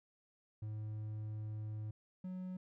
triangle tone pair in turn, 107.4 / 184.27 Hz, A2 / F#3, -41 / -7 cents, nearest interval major sixth, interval 934 cents, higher second, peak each -38 / -39 dBFS, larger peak first, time 0.62-1.91 / 2.24-2.57 s, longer first, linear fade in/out 5 ms, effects none

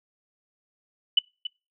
sine tone with echo, 2980 Hz, F#7, 12 cents sharp, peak -14 dBFS, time 1.17-1.19 s, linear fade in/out 5 ms, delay 280 ms, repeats 1, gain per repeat -13 dB, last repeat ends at 1.47 s, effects noise-tail reverb RT60 0.3 s tail -26 dB re dry

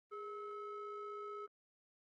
triangle ring-modulated tone, 440 Hz, A4, in tune, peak -39 dBFS, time 0.11-1.47 s, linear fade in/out 20 ms, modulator 852 Hz, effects Opus 24 kbps

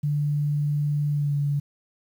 sine tone with pitch glide, 146.83 to 143.64 Hz, D3 to D3, 0 to -38 cents, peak -21 dBFS, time 0.03-1.6 s, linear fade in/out 10 ms, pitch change -38 cents, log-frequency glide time 1.11-1.34 s, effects 9-bit

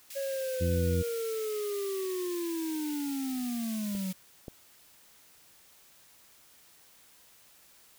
white high-pass noise, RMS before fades -44 dBFS, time 0.1-4.13 s, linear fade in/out 5 ms, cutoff 1900 Hz, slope 24 dB/octave
triangle linear sweep, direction down, 554.4 to 183.6 Hz, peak -29 dBFS, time 0.15-4.13 s, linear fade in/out 20 ms
harmonic tone, 87.31 Hz, F2, in tune, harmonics 1 / 2 / 3 / 4, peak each -27 / -32 / -38 / -40 dBFS, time 0.6-1.03 s, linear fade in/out 20 ms
clicks, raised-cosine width 2 ms, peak -32 / -27 dBFS, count 2, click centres 3.951 / 4.482 s
effects white hiss -59 dBFS RMS until 7.98 s

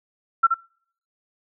sine tone with echo, 1351 Hz, E6, 42 cents sharp, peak -11 dBFS, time 0.43-0.47 s, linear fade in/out 10 ms, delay 74 ms, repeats 1, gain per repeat -5 dB, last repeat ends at 0.544 s, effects noise-tail reverb RT60 0.6 s tail -26 dB re dry

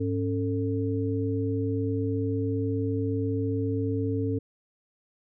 sine tone cluster, 103.3 / 275.3 / 446.3 Hz, G#2 / C#4 / A4, -9 / -12 / +25 cents, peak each -28 / -29 / -31 dBFS, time 0-4.39 s, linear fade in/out 10 ms, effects none

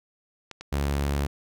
clicks, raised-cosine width 0.2 ms, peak -21 dBFS, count 2, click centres 0.513 / 0.61 s
sawtooth tone, 70.8 Hz, C#2, 37 cents sharp, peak -20 dBFS, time 0.72-1.27 s, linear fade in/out 10 ms
effects none

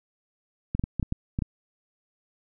clicks, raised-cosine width 5 ms, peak -14 dBFS, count 8, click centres 0.75 / 0.795 / 0.839 / 0.997 / 1.028 / 1.124 / 1.389 / 1.422 s, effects none

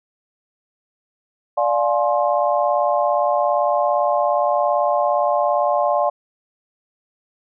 sine chord, D half-diminished seventh, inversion none, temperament just, 587.3 / 704.8 / 845.8 / 1057.2 Hz, D5 / F5 / Ab5 / C6, 0 / +16 / +31 / +18 cents, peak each -19 / -20 / -23 / -23 dBFS, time 1.57-6.1 s, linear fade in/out 10 ms, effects none

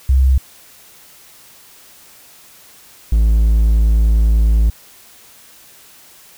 sine / triangle tone pair in turn, 65.7 / 55 Hz, C2 / A1, +8 / 0 cents, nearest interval minor third, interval 308 cents, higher first, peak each -8 / -7 dBFS, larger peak second, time 0.09-0.38 / 3.12-4.7 s, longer second, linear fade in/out 5 ms, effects white hiss -44 dBFS RMS until 6.37 s

